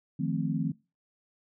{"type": "chord", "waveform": "sine", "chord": "F dominant seventh", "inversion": "third", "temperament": "equal", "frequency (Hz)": [155.56, 174.61, 220, 261.6], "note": ["Eb3", "F3", "A3", "C4"], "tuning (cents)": [0, 0, 0, 0], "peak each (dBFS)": [-31, -32, -34, -33], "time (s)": [0.19, 0.72], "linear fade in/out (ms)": 10, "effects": ["noise-tail reverb RT60 0.3 s tail -24 dB re dry"]}